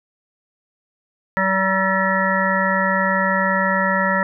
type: harmonic tone with a mistuned harmonic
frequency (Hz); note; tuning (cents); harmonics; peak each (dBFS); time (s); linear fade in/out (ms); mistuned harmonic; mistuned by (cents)
191; G3; -45; 1 / 3 / 5 / 7 / 9 / 10; -23 / -23 / -23 / -23 / -23 / -23; 1.37-4.23; 0; 9; +23
effects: none